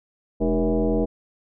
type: tone with frequency modulation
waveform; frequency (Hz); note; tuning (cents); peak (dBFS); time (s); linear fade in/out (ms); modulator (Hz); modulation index
sine; 130.81; C3; 0; -18; 0.4-1.06; 20; 172; 2.7
effects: none